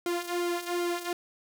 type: tone with flanger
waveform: sawtooth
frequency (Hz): 349.2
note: F4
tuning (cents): 0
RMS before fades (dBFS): -31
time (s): 0.06-1.13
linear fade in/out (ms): 2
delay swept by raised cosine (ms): 1.1 to 2.9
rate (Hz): 2.6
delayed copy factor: -0.65
effects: none